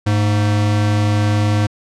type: tone pair together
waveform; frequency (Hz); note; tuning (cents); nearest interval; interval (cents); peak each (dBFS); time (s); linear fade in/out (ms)
square; 103.9 / 223; G#2 / A3; +1 / +23; octave + minor second; 1322; -14 / -25; 0.06-1.67; 10
effects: low-pass 7000 Hz 12 dB/octave

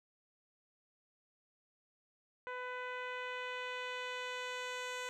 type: tone with low-pass filter sweep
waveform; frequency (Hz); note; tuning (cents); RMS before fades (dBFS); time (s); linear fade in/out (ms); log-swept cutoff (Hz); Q
10% pulse; 500; B4; +21; -42; 2.47-5.09; 0; 1600 to 7300; 1
effects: none

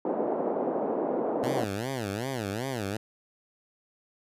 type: band-pass noise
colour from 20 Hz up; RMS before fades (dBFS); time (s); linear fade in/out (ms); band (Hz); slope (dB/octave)
white; -29; 0.05-1.64; 2; 240 to 680; 24
type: tone with vibrato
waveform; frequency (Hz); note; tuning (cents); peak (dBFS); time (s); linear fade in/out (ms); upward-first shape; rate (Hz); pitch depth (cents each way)
10% pulse; 115.2; A#2; -20; -22; 1.43-2.97; 5; sine; 2.6; 290
effects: resampled to 32000 Hz

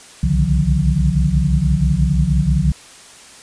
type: tone cluster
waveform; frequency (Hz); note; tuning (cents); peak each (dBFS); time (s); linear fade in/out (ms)
sine; 61.6 / 67.7 / 142.4 / 153 / 177.4; B1 / C#2 / C#3 / D#3 / F3; -4 / -40 / +47 / -29 / +27; -19; 0.23-2.72; 5
effects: white hiss -41 dBFS RMS until 3.42 s + resampled to 22050 Hz

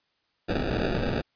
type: noise with sample-and-hold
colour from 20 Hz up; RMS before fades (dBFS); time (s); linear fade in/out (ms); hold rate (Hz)
white; -27; 0.48-1.22; 20; 1050
effects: white hiss -72 dBFS RMS until 1.35 s + resampled to 11025 Hz

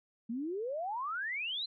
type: exponential sweep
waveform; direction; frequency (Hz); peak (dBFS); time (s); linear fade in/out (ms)
sine; up; 220 to 4177; -34; 0.29-1.66; 10
effects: none

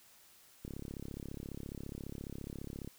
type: click train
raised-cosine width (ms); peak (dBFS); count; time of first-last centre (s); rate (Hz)
3; -30; 78; 0.65-2.875; 34.6
effects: white hiss -62 dBFS RMS until 2.98 s

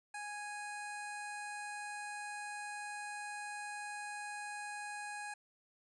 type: tone with notch filter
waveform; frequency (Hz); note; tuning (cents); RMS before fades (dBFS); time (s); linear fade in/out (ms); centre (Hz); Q
15% pulse; 829; G#5; -3; -44; 0.14-5.34; 5; 3300; 1.9
effects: resampled to 24000 Hz

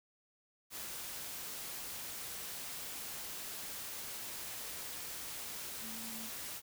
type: tone in noise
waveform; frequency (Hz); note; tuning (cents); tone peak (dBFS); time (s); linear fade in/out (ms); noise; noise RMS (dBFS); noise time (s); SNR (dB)
sine; 224.3; A3; +34; -49; 5.8-6.31; 50; white; -44; 0.7-6.62; -8
effects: none

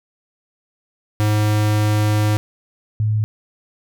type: tone pair in turn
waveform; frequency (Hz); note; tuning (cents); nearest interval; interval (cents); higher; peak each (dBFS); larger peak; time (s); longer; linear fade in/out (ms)
square / sine; 105.9 / 107.63; G#2 / A2; +34 / -38; unison; 28; second; -15; neither; 1.2-2.37 / 3-3.24; first; 0
effects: none

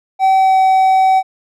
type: tone with pitch glide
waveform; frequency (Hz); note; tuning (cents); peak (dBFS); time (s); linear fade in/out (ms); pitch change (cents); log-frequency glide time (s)
triangle; 766 to 760.3; G5 to F#5; -40 to +47; -6; 0.19-1.23; 50; -13; 0.35-0.58
effects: none

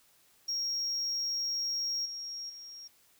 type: tone with level steps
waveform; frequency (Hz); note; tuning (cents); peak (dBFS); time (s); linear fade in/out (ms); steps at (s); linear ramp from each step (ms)
sine; 5588; F8; 0; -28 / -37 / -44; 0.48-2.88; 10; 2.05 / 2.49; 10
effects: tanh soft clip ceiling -29 dBFS + white hiss -65 dBFS RMS until 3.19 s

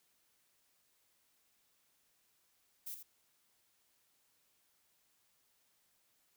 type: noise with echo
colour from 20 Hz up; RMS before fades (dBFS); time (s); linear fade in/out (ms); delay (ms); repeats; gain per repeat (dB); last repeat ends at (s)
violet; -44; 2.86-2.95; 10; 81; 1; -8; 3.031
effects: white hiss -75 dBFS RMS until 6.36 s

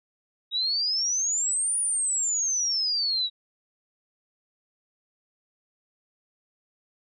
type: exponential two-way sweep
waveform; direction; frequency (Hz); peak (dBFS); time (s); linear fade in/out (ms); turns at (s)
sine; up then down; 3768 to 9710 to 3826; -23; 0.51-3.3; 50; 1.79
effects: none

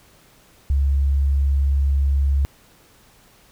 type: tone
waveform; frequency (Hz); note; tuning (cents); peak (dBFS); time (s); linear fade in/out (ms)
sine; 69.3; C#2; 0; -15; 0.7-2.45; 0
effects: pink hiss -53 dBFS RMS until 3.51 s

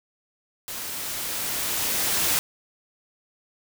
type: noise with level ramp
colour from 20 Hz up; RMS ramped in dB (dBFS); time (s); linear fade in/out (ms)
white; -34 to -22; 0.68-2.39; 0
effects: none

